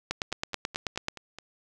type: two click trains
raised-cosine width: 0.2 ms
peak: -11 / -24 dBFS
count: 10 / 6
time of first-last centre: 0.11-1.084 / 0.32-1.386 s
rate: 9.24 / 4.69 Hz
effects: none